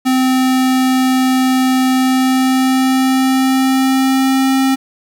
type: tone with pitch glide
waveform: square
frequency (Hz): 258.7 to 266.1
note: C4 to C4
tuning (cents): -19 to +29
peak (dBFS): -11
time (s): 0.05-4.76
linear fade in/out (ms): 20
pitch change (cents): +48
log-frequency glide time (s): 1.93-4.57
effects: 7-bit